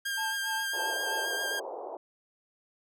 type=tone with vibrato; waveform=sawtooth; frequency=1604 Hz; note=G6; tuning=39 cents sharp; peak=-27 dBFS; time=0.05-1.6 s; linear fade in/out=10 ms; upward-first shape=sine; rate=7.5 Hz; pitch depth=18 cents each way
type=tone with tremolo; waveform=triangle; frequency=880 Hz; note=A5; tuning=in tune; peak=-31 dBFS; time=0.17-1.26 s; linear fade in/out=10 ms; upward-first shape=sine; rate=3.3 Hz; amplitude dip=100%
type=band-pass noise; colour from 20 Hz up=pink; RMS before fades=-39 dBFS; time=0.73-1.97 s; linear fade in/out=5 ms; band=380 to 940 Hz; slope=48 dB/octave
effects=none